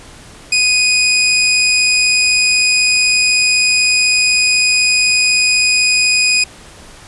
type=tone; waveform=20% pulse; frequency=2489 Hz; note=D#7; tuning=in tune; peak=-5 dBFS; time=0.52-6.44 s; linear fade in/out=5 ms; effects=pink hiss -38 dBFS RMS until 7.07 s + resampled to 24000 Hz